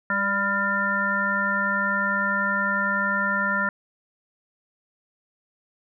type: harmonic tone with a mistuned harmonic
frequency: 199.4 Hz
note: G3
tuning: 30 cents sharp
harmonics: 1 / 3 / 5 / 7 / 9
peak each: -30 / -33 / -30 / -24 / -26 dBFS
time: 0.1-3.69 s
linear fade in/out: 2 ms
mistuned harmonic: 3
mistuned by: -23 cents
effects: none